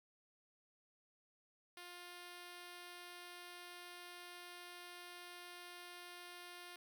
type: tone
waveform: 5% pulse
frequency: 353.1 Hz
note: F4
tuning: 19 cents sharp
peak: -40 dBFS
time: 1.77-6.76 s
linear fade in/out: 2 ms
effects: none